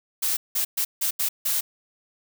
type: noise bursts at uneven times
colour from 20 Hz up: blue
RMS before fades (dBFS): -24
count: 6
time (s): 0.22-0.37 / 0.55-0.65 / 0.77-0.85 / 1.01-1.11 / 1.19-1.29 / 1.45-1.61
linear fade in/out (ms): 10
effects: none